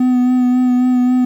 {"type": "tone with vibrato", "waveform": "triangle", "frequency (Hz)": 250.4, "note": "B3", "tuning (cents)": 24, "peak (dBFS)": -8, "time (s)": [0, 1.25], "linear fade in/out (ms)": 5, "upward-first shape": "sine", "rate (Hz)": 3.7, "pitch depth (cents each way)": 18, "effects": ["8-bit"]}